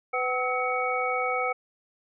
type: tone cluster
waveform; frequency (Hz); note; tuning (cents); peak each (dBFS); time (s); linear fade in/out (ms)
sine; 502 / 757 / 1288 / 2238; B4 / F#5 / E6 / C#7; +28 / +39 / -41 / +16; -30; 0.13-1.53; 10
effects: none